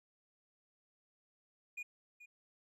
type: tone with echo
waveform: triangle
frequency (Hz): 2444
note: D#7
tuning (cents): -32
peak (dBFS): -39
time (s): 1.77-1.83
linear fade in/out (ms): 10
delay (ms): 430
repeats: 1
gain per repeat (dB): -13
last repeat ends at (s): 2.26
effects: none